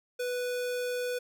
square tone, 493.9 Hz, B4, in tune, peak -31 dBFS, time 0.19-1.19 s, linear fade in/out 10 ms, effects none

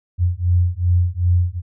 sine beating tone pair, 87.3 / 89.9 Hz, F2 / F#2, 0 / -49 cents, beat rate 2.6 Hz, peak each -17 dBFS, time 0.18-1.62 s, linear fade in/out 50 ms, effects none

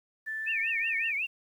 sine tone with pitch glide, 1760 to 1824.2 Hz, A6 to A#6, 0 to -38 cents, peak -32 dBFS, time 0.26-1.12 s, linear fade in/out 20 ms, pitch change +62 cents, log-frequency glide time 0.41-0.71 s
sine tone with vibrato, 2459 Hz, D#7, 21 cents flat, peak -28 dBFS, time 0.46-1.27 s, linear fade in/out 20 ms, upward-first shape triangle, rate 5.4 Hz, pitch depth 230 cents each way
effects 10-bit

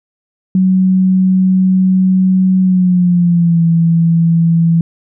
sine tone with pitch glide, 186.9 to 166.51 Hz, F#3 to E3, +18 to +18 cents, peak -7 dBFS, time 0.55-4.81 s, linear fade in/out 2 ms, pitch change -200 cents, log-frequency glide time 2.61-3.63 s, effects none

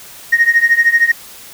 sine tone with tremolo, 1864.7 Hz, A#6, in tune, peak -3 dBFS, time 0.32-1.12 s, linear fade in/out 10 ms, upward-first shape triangle, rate 13 Hz, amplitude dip 95%, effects tanh soft clip ceiling -2 dBFS + white hiss -36 dBFS RMS until 1.53 s

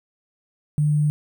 sine tone with sample-and-hold, 149.5 Hz, D3, 31 cents sharp, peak -16 dBFS, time 0.78-1.1 s, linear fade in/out 0 ms, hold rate 8820 Hz, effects none

